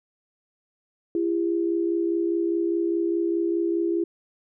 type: tone pair together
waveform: sine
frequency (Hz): 337.2 / 402.1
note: E4 / G4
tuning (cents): +39 / +44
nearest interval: minor third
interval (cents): 305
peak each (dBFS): -22 / -28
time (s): 1.15-4.04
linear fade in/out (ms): 2
effects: none